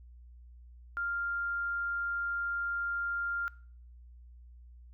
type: tone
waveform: sine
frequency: 1396.9 Hz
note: F6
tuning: in tune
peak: -31 dBFS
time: 0.97-3.48 s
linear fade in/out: 0 ms
effects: noise-tail reverb RT60 0.5 s tail -22 dB re dry + added 60 Hz sine -50 dBFS peak until 4.93 s